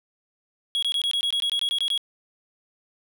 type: tone bursts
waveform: triangle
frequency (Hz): 3322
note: G#7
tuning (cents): 0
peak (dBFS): -20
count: 13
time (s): 0.75-1.977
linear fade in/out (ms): 0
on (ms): 75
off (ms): 21
effects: none